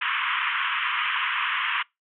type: band-pass noise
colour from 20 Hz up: pink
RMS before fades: -26 dBFS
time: 0.01-1.83 s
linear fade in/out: 10 ms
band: 990 to 3200 Hz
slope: 96 dB/octave
effects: noise-tail reverb RT60 0.2 s tail -25 dB re dry